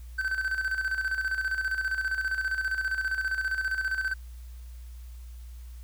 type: tone with tremolo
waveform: triangle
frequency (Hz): 1538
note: G6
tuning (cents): -33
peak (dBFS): -23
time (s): 0.18-4.14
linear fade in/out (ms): 10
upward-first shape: square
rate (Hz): 15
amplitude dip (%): 60
effects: added 60 Hz sine -40 dBFS peak until 5.83 s + white hiss -60 dBFS RMS until 5.83 s